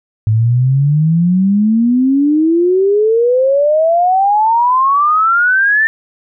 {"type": "exponential sweep", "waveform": "sine", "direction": "up", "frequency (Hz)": [106.3, 1800], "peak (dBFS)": -8, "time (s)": [0.27, 5.87], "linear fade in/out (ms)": 0, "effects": []}